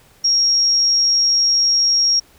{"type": "tone", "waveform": "sine", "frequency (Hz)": 5588, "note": "F8", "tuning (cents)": 0, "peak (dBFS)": -12, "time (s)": [0.24, 2.2], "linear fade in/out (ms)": 10, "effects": ["pink hiss -51 dBFS RMS until 2.38 s"]}